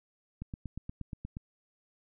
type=click train; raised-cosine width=5 ms; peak=-26 dBFS; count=9; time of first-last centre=0.42-1.369 s; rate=8.43 Hz; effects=none